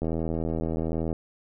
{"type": "click train", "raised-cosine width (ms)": 2, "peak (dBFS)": -16, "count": 91, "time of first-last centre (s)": [0.02, 1.128], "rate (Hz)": 81.2, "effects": []}